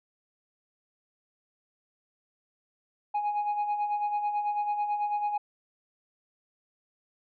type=tone with tremolo; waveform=sine; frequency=830 Hz; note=G#5; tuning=1 cent flat; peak=-22 dBFS; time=3.14-5.38 s; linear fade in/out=10 ms; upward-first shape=sine; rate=9.1 Hz; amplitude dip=60%; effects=tanh soft clip ceiling -24 dBFS